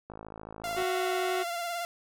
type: click train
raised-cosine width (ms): 1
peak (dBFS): -28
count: 40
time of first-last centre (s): 0.1-0.822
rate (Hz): 54
type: tone with vibrato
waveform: sawtooth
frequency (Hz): 690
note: F5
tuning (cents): -21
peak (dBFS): -28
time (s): 0.64-1.85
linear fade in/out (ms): 0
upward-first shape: triangle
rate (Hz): 18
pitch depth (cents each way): 40
type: harmonic tone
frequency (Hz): 370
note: F#4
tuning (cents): 0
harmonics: 1 / 2 / 3 / 4 / 5 / 6 / 7 / 8 / 9 / 10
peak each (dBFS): -30 / -36 / -40 / -42 / -44 / -46 / -47 / -48 / -49 / -50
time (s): 0.76-1.44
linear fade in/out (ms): 20
effects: none